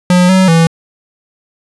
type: tone with pitch steps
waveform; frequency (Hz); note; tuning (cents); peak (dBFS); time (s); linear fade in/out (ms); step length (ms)
square; 179.7 / 187.9 / 165; F3 / F#3 / E3; +50 / +27 / +2; -6; 0.1-0.67; 2; 190
effects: resampled to 24000 Hz